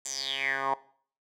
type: tone with band-pass filter sweep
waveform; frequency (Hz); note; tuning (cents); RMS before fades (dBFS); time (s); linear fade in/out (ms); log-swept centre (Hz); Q
10% pulse; 135.9; C#3; -34; -31; 0.05-0.74; 5; 7500 to 890; 7.4
effects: noise-tail reverb RT60 0.5 s tail -19 dB re dry